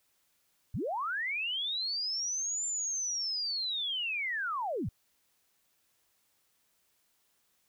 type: linear two-way sweep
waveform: sine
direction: up then down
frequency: 63.4 to 7260 to 63.4 Hz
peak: -31 dBFS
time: 0.74-4.89 s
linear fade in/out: 5 ms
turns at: 2.66 s
effects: white hiss -73 dBFS RMS until 7.68 s